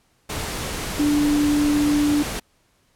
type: tone in noise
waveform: sine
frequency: 293.7 Hz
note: D4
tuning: in tune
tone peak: -16 dBFS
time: 0.99-2.23 s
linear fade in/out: 10 ms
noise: pink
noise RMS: -28 dBFS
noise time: 0.29-2.4 s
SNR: +9 dB
effects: pink hiss -63 dBFS RMS until 2.95 s + low-pass 12000 Hz 12 dB/octave